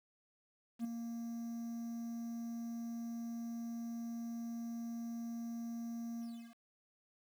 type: tone with ADSR envelope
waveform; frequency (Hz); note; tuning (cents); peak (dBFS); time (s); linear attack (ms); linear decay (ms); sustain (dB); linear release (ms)
triangle; 232.5; A#3; -4; -31; 0.79-6.56; 54; 9; -7; 350
effects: 10-bit